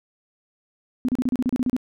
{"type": "tone bursts", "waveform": "sine", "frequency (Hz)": 251.5, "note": "B3", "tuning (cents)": 32, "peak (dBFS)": -18, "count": 11, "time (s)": [1.05, 1.765], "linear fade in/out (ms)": 0, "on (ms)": 35, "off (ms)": 33, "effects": []}